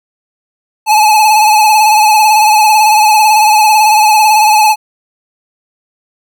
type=tone with vibrato; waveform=square; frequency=857 Hz; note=A5; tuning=46 cents flat; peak=-5 dBFS; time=0.86-4.76 s; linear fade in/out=50 ms; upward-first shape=sine; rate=18 Hz; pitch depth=43 cents each way; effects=none